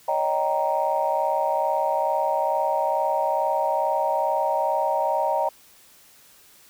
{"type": "chord", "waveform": "sine", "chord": "Eb dominant seventh", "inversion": "third", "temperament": "just", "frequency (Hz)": [560, 622.3, 777.8, 933.4], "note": ["Db5", "Eb5", "G5", "Bb5"], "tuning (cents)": [18, 0, -14, 2], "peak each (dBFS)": [-27, -25, -26, -24], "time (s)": [0.08, 5.49], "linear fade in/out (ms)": 5, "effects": ["tanh soft clip ceiling -10 dBFS", "white hiss -53 dBFS RMS until 6.69 s"]}